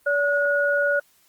sine tone pair together, 573.2 / 1451 Hz, D5 / F#6, -42 / -34 cents, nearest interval octave + major third, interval 1608 cents, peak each -21 dBFS, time 0.06-1 s, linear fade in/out 10 ms, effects white hiss -60 dBFS RMS until 1.28 s + Opus 24 kbps

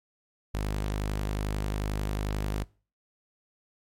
sawtooth tone, 51.2 Hz, G#1, 24 cents flat, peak -24 dBFS, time 0.54-2.64 s, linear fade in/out 5 ms, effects noise-tail reverb RT60 0.4 s tail -24 dB re dry + MP3 64 kbps

